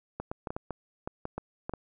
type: clicks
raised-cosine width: 1 ms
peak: -20 dBFS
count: 11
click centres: 0.2 / 0.315 / 0.472 / 0.505 / 0.565 / 0.707 / 1.075 / 1.254 / 1.38 / 1.695 / 1.737 s
effects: none